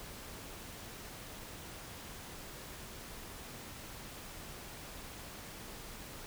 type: silence
effects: pink hiss -48 dBFS RMS until 6.26 s